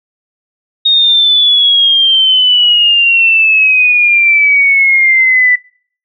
sine exponential sweep, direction down, 3729 to 1975.5 Hz, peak -5 dBFS, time 0.85-5.56 s, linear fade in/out 10 ms, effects noise-tail reverb RT60 0.5 s tail -24 dB re dry

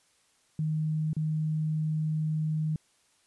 sine tone with dropouts, 155.56 Hz, D#3, in tune, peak -26 dBFS, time 0.59-2.76 s, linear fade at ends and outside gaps 2 ms, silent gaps 1.132-1.166 s, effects white hiss -67 dBFS RMS until 3.26 s + resampled to 24000 Hz

